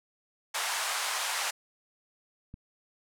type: band-pass noise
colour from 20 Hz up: pink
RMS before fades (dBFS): -32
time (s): 0.54-1.51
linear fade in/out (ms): 10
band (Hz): 760 to 11000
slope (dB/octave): 24
type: click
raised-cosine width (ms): 5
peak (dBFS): -31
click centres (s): 2.541
effects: none